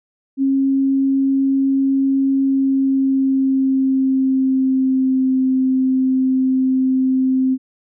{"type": "tone with pitch glide", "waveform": "sine", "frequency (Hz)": [270.8, 260.8], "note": ["C#4", "C4"], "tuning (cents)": [-40, -5], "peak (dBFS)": -13, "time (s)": [0.37, 7.58], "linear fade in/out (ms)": 50, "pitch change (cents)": -65, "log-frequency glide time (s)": [2.4, 5.37], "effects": []}